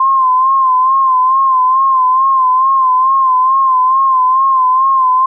sine tone with vibrato, 1046.5 Hz, C6, in tune, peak -7 dBFS, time 0-5.26 s, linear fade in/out 5 ms, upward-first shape sine, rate 2.3 Hz, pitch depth 54 cents each way, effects none

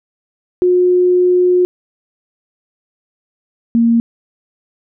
sine tone pair in turn, 360.5 / 232 Hz, F#4 / A#3, -45 / -8 cents, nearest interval minor sixth, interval 763 cents, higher first, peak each -8 dBFS, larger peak neither, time 0.62-1.65 / 3.75-4 s, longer first, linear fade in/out 0 ms, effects none

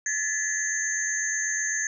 sine tone cluster, 1713 / 1801 / 1994 / 6320 / 6830 Hz, A6 / A6 / B6 / G8 / G#8, -47 / +40 / +16 / +13 / +48 cents, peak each -30 / -34 / -37 / -28 / -34 dBFS, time 0.06-1.87 s, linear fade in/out 2 ms, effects none

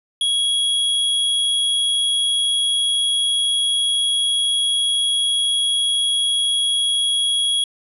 square tone, 3322 Hz, G#7, in tune, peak -17 dBFS, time 0.21-7.64 s, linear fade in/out 2 ms, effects resampled to 32000 Hz + 8-bit

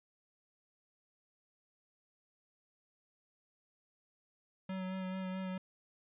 square tone with vibrato, 187.4 Hz, F#3, 22 cents sharp, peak -38 dBFS, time 4.69-5.58 s, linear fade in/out 5 ms, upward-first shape sine, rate 4.6 Hz, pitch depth 19 cents each way, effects resampled to 8000 Hz

